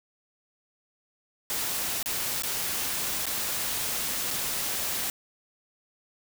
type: noise with dropouts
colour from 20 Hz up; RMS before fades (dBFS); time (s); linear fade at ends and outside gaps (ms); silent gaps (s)
white; -30; 1.5-5.1; 0; 2.028-2.059 / 2.421-2.435 / 3.256-3.266 / 4.306-4.31
effects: none